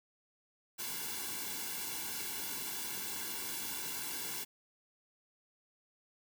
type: noise with comb filter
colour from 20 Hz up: white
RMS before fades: -40 dBFS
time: 0.78-4.45 s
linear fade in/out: 20 ms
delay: 1.6 ms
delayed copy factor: -0.95
effects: none